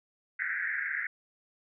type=band-pass noise; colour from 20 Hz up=pink; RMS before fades=-33 dBFS; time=0.39-1.07 s; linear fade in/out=5 ms; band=1500 to 2100 Hz; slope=96 dB/octave; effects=none